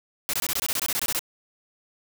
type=noise bursts; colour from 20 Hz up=white; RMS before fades=-26 dBFS; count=14; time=0.29-1.192 s; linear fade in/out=0 ms; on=44 ms; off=22 ms; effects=none